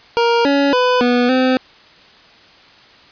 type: tone with pitch steps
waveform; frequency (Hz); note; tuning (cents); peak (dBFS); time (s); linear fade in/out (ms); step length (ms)
25% pulse; 468.8 / 281 / 499.9 / 244.7 / 257.7; A#4 / C#4 / B4 / B3 / C4; +10 / +24 / +21 / -16 / -26; -8; 0.17-1.57; 0; 280
effects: white hiss -45 dBFS RMS until 3.11 s + resampled to 11025 Hz